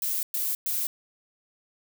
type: noise bursts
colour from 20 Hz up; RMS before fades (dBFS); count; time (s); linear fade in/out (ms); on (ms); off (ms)
violet; -28; 3; 0.02-0.87; 2; 210; 110
effects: none